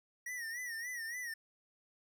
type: tone with vibrato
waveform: square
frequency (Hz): 1896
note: A#6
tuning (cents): +29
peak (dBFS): -40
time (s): 0.26-1.34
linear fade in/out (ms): 5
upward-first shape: sine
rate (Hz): 3.5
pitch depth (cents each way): 100
effects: none